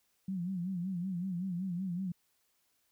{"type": "tone with vibrato", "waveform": "sine", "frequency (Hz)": 181.9, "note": "F#3", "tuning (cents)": -29, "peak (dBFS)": -33, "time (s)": [0.28, 2.12], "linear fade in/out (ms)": 5, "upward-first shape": "sine", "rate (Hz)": 5.3, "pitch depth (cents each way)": 110, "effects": ["white hiss -75 dBFS RMS until 2.91 s"]}